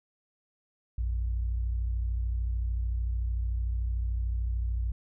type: tone pair together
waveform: sine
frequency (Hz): 58.43 / 91.9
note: A#1 / F#2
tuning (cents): +5 / -11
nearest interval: minor sixth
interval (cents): 784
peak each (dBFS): -27 / -38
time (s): 0.98-4.92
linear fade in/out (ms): 5
effects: none